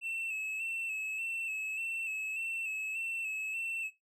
triangle tone with vibrato, 2637 Hz, E7, in tune, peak -33 dBFS, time 0.01-3.91 s, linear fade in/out 50 ms, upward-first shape square, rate 1.7 Hz, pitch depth 35 cents each way, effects noise-tail reverb RT60 0.2 s tail -19 dB re dry

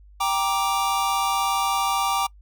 square chord, G minor, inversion none, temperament just, 784 / 940.8 / 1176 Hz, G5 / Bb5 / D6, 0 / +16 / +2 cents, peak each -26 / -27 / -25 dBFS, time 0.2-2.27 s, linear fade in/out 10 ms, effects noise-tail reverb RT60 0.1 s tail -24 dB re dry + added 50 Hz sine -46 dBFS peak until 2.41 s

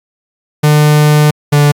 45% pulse tone pair in turn, 150 / 145.98 Hz, D3 / D3, +37 / -10 cents, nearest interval unison, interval 47 cents, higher first, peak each -5 dBFS, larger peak neither, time 0.63-1.31 / 1.52-1.72 s, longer first, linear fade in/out 10 ms, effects AAC 48 kbps

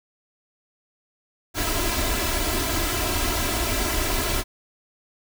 pink noise with comb filter, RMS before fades -24 dBFS, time 1.54-4.44 s, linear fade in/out 50 ms, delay 3 ms, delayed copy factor +0.95, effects none

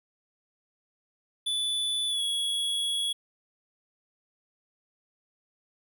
square tone with pitch glide, 3477 to 3349 Hz, A7 to G#7, -21 to +14 cents, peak -27 dBFS, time 1.46-3.13 s, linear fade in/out 10 ms, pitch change -65 cents, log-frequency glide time 2.08-2.22 s, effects none

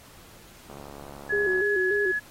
click train, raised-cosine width 1 ms, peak -29 dBFS, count 65, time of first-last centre 0.7-1.604 s, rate 70.8 Hz
sine tone, 1692 Hz, G#6, 32 cents sharp, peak -24 dBFS, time 1.29-2.2 s, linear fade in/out 20 ms
sine tone with vibrato, 390 Hz, G4, 9 cents flat, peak -24 dBFS, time 1.32-2.12 s, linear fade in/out 10 ms, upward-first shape square, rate 3.4 Hz, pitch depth 79 cents each way
effects pink hiss -51 dBFS RMS until 2.3 s + AAC 48 kbps

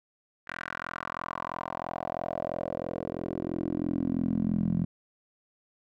10% pulse tone with band-pass filter sweep, 43.02 Hz, F1, 25 cents flat, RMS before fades -32 dBFS, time 0.47-4.85 s, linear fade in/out 10 ms, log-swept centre 1700 to 180 Hz, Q 3.6, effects none

